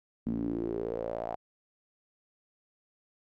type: tone with band-pass filter sweep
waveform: sawtooth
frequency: 56.8 Hz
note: A#1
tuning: 44 cents flat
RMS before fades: -34 dBFS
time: 0.26-1.36 s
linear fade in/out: 10 ms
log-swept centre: 230 to 740 Hz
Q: 5.9
effects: none